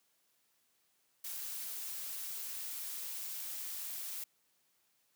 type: noise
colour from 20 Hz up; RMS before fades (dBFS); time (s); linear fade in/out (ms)
blue; -42; 1.24-4.24; 5
effects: white hiss -75 dBFS RMS until 5.15 s + high-pass 100 Hz 12 dB/octave